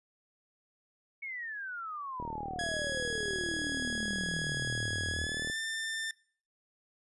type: exponential sweep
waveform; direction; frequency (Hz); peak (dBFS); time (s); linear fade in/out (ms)
sine; down; 2233 to 77.8; -37; 1.22-5.26; 10
type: click train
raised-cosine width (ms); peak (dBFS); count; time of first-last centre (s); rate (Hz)
2; -28; 129; 2.2-5.499; 38.8
type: tone with pitch glide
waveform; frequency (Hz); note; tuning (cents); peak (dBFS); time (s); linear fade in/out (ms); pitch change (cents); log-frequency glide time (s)
sawtooth; 1670 to 1789.9; G#6 to A6; +9 to +29; -30; 2.59-6.11; 2; +120; 5.1-5.59
effects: noise-tail reverb RT60 0.5 s tail -24 dB re dry + resampled to 24000 Hz